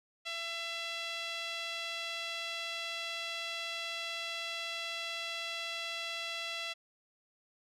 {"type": "tone with band-pass filter", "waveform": "sawtooth", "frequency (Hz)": 671, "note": "E5", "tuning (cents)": 31, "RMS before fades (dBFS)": -39, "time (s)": [0.25, 6.74], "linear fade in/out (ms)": 20, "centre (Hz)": 3200, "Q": 2.1, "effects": []}